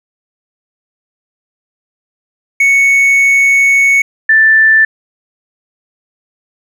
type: tone pair in turn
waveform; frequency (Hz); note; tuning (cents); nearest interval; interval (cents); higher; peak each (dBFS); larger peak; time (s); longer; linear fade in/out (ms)
triangle / sine; 2217 / 1766.8; C#7 / A6; 0 / +7; major third; 393; first; -4; neither; 2.6-4.02 / 4.29-4.85; first; 5
effects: none